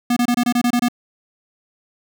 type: tone bursts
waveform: square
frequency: 242.1 Hz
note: B3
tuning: 34 cents flat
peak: -15 dBFS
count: 9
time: 0.1-0.885 s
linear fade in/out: 5 ms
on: 65 ms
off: 25 ms
effects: none